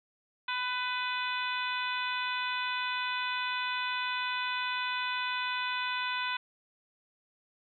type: harmonic tone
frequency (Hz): 499.2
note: B4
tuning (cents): +19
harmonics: 2 / 3 / 4 / 5 / 6 / 7 / 8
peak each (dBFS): -35 / -36 / -41 / -37 / -43 / -39 / -46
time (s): 0.48-6.37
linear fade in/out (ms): 5
effects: none